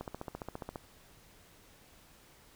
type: click train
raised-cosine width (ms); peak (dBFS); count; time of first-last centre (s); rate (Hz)
1; -25; 12; 0.01-0.758; 14.7
effects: pink hiss -60 dBFS RMS until 2.55 s